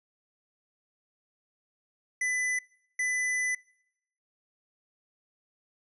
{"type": "tone bursts at uneven times", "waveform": "square", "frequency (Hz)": 2000, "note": "B6", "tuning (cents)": 21, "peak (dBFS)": -27, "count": 2, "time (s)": [[2.21, 2.59], [2.99, 3.55]], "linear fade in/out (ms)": 5, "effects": ["noise-tail reverb RT60 0.8 s tail -25 dB re dry", "resampled to 24000 Hz"]}